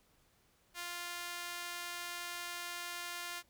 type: tone with high-pass filter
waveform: sawtooth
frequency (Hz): 349.2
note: F4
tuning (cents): 0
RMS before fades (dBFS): -43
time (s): 0.74-3.43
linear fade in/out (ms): 50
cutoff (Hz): 1400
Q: 0.72
effects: pink hiss -71 dBFS RMS until 3.49 s